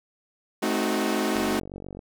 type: chord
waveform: sawtooth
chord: A diminished seventh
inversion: none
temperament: equal with one note detuned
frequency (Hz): 216.1 / 261.6 / 311.1 / 370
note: A3 / C4 / Eb4 / Gb4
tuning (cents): -31 / 0 / 0 / 0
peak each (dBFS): -24 / -26 / -25 / -25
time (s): 0.62-1.6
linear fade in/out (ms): 10
type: click train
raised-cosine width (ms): 2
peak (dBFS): -25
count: 31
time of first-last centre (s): 1.36-1.992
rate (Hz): 47.5
effects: none